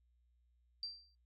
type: tone with exponential decay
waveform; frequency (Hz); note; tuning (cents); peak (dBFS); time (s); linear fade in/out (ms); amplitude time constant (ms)
sine; 4699; D8; 0; -37; 0.83-1.15; 1; 68
effects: noise-tail reverb RT60 0.1 s tail -17 dB re dry + added 60 Hz sine -70 dBFS peak until 1.25 s